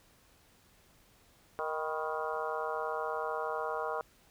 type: harmonic tone with a mistuned harmonic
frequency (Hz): 156.3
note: D#3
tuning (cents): +8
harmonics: 3 / 4 / 5 / 6 / 7 / 8 / 9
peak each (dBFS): -38 / -39 / -40 / -41 / -41 / -42 / -43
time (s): 1.59-4.01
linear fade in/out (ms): 0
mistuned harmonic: 6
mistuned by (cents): +86
effects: pink hiss -64 dBFS RMS until 4.3 s